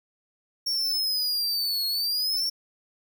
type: linear two-way sweep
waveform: 45% pulse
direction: down then up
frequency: 5520 to 4294 to 5520 Hz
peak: -24 dBFS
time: 0.66-2.5 s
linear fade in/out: 10 ms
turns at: 1.87 s
effects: none